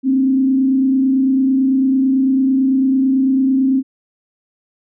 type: tone with frequency modulation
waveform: sine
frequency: 265.1 Hz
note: C4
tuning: 23 cents sharp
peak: -11 dBFS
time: 0.03-3.83 s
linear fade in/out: 50 ms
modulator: 29 Hz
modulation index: 0.4
effects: none